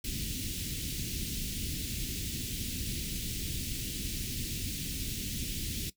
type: band-stop noise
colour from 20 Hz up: pink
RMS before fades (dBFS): -36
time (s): 0.04-5.9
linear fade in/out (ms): 5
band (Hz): 310 to 2700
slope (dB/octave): 24
effects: noise-tail reverb RT60 0.1 s tail -17 dB re dry

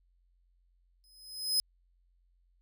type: tone with exponential growth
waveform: sawtooth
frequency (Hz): 5070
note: D#8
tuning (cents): +32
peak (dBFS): -21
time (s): 1.04-1.6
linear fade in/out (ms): 0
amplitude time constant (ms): 120
effects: added 44 Hz sine -66 dBFS peak until 2.61 s

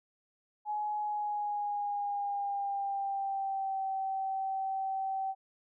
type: tone with pitch glide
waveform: sine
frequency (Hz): 841 to 771.2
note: G#5 to G5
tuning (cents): +22 to -28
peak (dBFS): -31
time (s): 0.65-5.35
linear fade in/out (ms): 50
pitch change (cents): -150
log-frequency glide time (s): 0.99-3.83
effects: none

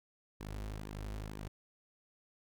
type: tone with flanger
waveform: sawtooth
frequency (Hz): 51.91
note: G#1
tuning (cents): 0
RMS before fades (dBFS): -43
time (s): 0.4-1.48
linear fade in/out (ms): 5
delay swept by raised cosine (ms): 1.4 to 7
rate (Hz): 2.1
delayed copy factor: -0.65
effects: none

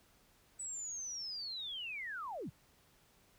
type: linear sweep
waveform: sine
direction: down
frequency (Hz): 8000 to 92.5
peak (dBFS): -40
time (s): 0.59-2.5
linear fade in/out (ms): 10
effects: pink hiss -68 dBFS RMS until 3.38 s

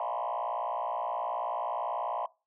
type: tone with frequency modulation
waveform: sine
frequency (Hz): 830.6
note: G#5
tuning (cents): 0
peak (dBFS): -29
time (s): 0-2.26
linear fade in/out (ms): 2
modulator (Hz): 59.4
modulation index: 3.7
effects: noise-tail reverb RT60 0.3 s tail -22 dB re dry + tanh soft clip ceiling -26 dBFS

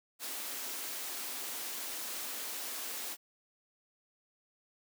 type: high-pass noise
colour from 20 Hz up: white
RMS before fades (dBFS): -40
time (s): 0.19-3.17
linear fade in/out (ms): 50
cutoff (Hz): 220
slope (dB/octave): 48
effects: none

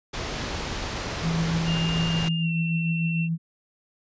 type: low-pass noise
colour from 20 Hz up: pink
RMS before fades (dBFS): -31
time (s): 0.13-2.29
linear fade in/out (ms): 10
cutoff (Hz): 6400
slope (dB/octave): 24
type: tone with tremolo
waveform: sine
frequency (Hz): 164.81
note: E3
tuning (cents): 0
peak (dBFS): -21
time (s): 1.22-3.38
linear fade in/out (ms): 50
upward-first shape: triangle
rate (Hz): 6.7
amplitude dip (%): 35
type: tone with pitch glide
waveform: sine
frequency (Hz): 2813 to 2705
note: F7 to E7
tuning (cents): +12 to +44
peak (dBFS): -30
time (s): 1.65-3.29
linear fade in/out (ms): 50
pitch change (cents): -68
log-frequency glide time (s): 2.4-2.5
effects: resampled to 16000 Hz

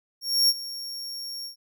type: tone with ADSR envelope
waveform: 40% pulse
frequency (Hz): 5530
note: F8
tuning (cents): -18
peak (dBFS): -15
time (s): 0.21-1.56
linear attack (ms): 280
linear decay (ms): 40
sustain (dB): -17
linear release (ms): 110
effects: none

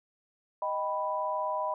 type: chord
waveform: sine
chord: Eb augmented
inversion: none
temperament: equal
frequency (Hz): 622.3 / 784 / 987.8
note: Eb5 / G5 / B5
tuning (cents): 0 / 0 / 0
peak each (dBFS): -33 / -37 / -31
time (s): 0.62-1.74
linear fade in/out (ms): 2
effects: none

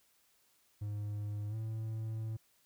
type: tone with pitch glide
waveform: triangle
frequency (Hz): 103.9 to 110.72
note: G#2 to A2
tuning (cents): +1 to +11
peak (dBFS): -34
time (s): 0.81-2.37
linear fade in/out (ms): 10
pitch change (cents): +110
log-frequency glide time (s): 1.49-1.55
effects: white hiss -71 dBFS RMS until 2.65 s

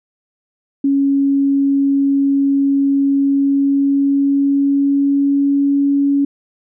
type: tone with pitch glide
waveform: sine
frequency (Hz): 277.2 to 280.9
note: C#4 to C#4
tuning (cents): 0 to +23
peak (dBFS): -11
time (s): 0.84-6.25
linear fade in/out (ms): 5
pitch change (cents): +23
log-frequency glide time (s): 3.17-5.82
effects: none

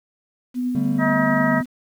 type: tone with tremolo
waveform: sine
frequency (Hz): 248.8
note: B3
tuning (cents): +13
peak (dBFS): -19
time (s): 0.54-1.66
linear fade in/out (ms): 50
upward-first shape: triangle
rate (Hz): 9.4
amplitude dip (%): 25
type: chord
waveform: triangle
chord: D suspended fourth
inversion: none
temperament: equal with one note detuned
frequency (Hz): 146.83 / 196 / 224.9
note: D3 / G3 / A3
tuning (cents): 0 / 0 / +38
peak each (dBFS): -24 / -24 / -24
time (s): 0.75-1.61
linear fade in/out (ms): 2
type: harmonic tone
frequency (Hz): 318.5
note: D#4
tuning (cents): +41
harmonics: 2 / 3 / 4 / 5 / 6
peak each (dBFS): -23 / -27 / -26 / -30 / -24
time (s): 0.98-1.63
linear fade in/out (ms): 50
effects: 8-bit

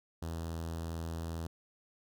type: tone with notch filter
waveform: sawtooth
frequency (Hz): 82.41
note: E2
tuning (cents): 0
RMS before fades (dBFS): -39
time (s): 0.22-1.47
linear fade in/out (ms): 5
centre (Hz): 2200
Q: 1.3
effects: none

